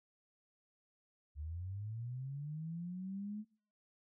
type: linear sweep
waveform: sine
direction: up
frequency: 71 to 215.9 Hz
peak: -40 dBFS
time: 1.35-3.45 s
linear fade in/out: 50 ms
effects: noise-tail reverb RT60 0.6 s tail -26 dB re dry